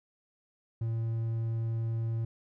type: tone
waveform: triangle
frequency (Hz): 113.8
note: A#2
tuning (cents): -41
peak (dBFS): -27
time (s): 0.81-2.25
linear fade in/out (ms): 5
effects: none